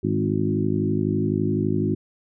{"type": "harmonic tone with a mistuned harmonic", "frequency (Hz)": 51.91, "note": "G#1", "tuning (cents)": 0, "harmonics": [2, 3, 4, 5, 6, 7], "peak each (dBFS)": [-27, -27, -27, -27, -27, -27], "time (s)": [0.03, 1.95], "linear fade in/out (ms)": 10, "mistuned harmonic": 3, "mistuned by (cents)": 33, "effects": []}